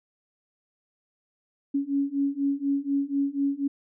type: beating tone pair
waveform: sine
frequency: 277.2 / 281.3 Hz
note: C#4 / C#4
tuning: 0 / +26 cents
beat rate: 4.1 Hz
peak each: -27 / -26 dBFS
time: 1.74-3.68 s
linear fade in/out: 10 ms
effects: none